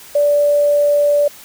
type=tone with quantisation; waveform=sine; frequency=582 Hz; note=D5; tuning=16 cents flat; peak=-10 dBFS; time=0.15-1.28 s; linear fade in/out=5 ms; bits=6; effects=white hiss -39 dBFS RMS until 1.44 s